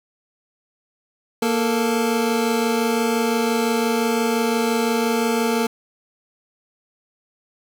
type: tone pair together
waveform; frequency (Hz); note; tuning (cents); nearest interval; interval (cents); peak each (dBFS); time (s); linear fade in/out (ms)
25% pulse; 233.1 / 440.4; A#3 / A4; 0 / +2; major seventh; 1102; -16 / -19; 1.42-5.67; 5
effects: none